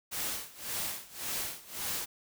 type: noise with tremolo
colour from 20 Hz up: white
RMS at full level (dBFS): -34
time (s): 0.11-2.06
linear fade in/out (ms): 20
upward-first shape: sine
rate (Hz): 1.8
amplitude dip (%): 90
effects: none